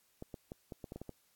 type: clicks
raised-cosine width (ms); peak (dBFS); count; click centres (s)
2; -30; 9; 0.224 / 0.342 / 0.519 / 0.722 / 0.842 / 0.921 / 0.96 / 1.016 / 1.093
effects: white hiss -72 dBFS RMS until 1.35 s + AAC 64 kbps